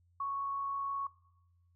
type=tone with amplitude modulation; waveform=sine; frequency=1108.7 Hz; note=C#6; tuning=in tune; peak=-32 dBFS; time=0.2-1.07 s; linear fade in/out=5 ms; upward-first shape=sine; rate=59.2 Hz; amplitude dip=25%; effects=noise-tail reverb RT60 0.9 s tail -21 dB re dry + added 87 Hz sine -66 dBFS peak until 1.75 s

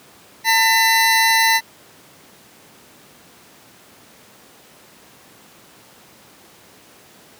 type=tone pair together; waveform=25% pulse; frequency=901 / 2003 Hz; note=A5 / B6; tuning=+41 / +24 cents; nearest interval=octave + major second; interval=1383 cents; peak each=-12 dBFS; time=0.44-1.61 s; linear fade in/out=50 ms; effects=pink hiss -47 dBFS RMS until 7.39 s + high-pass 150 Hz 12 dB/octave

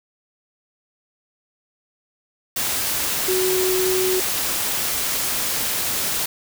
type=tone in noise; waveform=sine; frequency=371.7 Hz; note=F#4; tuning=8 cents sharp; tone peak=-19 dBFS; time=3.28-4.2 s; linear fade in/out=5 ms; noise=white; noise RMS=-23 dBFS; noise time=2.56-6.26 s; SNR=+1 dB; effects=none

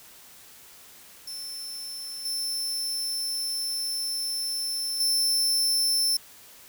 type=tone with level steps; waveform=sawtooth; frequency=5330 Hz; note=E8; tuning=18 cents sharp; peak=-32 / -25 / -19 dBFS; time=1.27-6.17 s; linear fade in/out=5 ms; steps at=2.25 / 5 s; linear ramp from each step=5 ms; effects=white hiss -50 dBFS RMS until 6.68 s

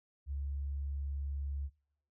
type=tone; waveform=sine; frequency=70.1 Hz; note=C#2; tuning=20 cents sharp; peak=-35 dBFS; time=0.26-1.7 s; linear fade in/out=50 ms; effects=noise-tail reverb RT60 0.7 s tail -22 dB re dry

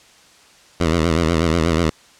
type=tone with vibrato; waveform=10% pulse; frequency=82.41 Hz; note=E2; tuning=in tune; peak=-7 dBFS; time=0.8-1.9 s; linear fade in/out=5 ms; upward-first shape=sine; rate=8.2 Hz; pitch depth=100 cents each way; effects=white hiss -49 dBFS RMS until 2.19 s + low-pass 7000 Hz 12 dB/octave

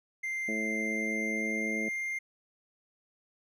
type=tone with pitch glide; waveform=triangle; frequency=2093 to 2108 Hz; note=C7 to C7; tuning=0 to +12 cents; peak=-30 dBFS; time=0.23-2.19 s; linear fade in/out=10 ms; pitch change=+12 cents; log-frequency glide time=0.79-1.79 s
type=harmonic tone; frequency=109.3 Hz; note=A2; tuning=11 cents flat; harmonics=2 / 3 / 4 / 5 / 6; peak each=-35 / -39 / -41 / -43 / -45 dBFS; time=0.48-1.89 s; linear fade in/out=5 ms
effects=none

